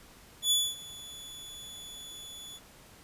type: tone with ADSR envelope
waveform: sawtooth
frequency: 3441 Hz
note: A7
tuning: 39 cents flat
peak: -19 dBFS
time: 0.42-2.6 s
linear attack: 90 ms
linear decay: 240 ms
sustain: -21 dB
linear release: 46 ms
effects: pink hiss -55 dBFS RMS until 3.03 s + resampled to 32000 Hz